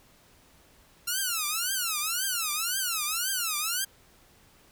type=tone with vibrato; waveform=5% pulse; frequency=1368 Hz; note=F6; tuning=36 cents flat; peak=-16 dBFS; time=1.07-3.85 s; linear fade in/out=10 ms; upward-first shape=triangle; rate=1.9 Hz; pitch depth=280 cents each way; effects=pink hiss -59 dBFS RMS until 4.71 s